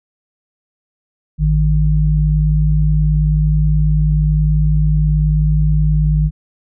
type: tone pair together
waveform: sine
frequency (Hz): 54.13 / 153.1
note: A1 / D#3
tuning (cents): -28 / -28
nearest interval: octave + tritone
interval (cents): 1800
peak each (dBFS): -13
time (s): 1.38-6.31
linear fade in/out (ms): 50
effects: none